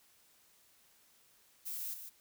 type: noise with echo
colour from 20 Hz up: violet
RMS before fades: -41 dBFS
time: 1.65-1.95 s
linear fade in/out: 20 ms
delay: 150 ms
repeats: 1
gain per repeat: -7 dB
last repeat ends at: 2.1 s
effects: white hiss -67 dBFS RMS until 2.2 s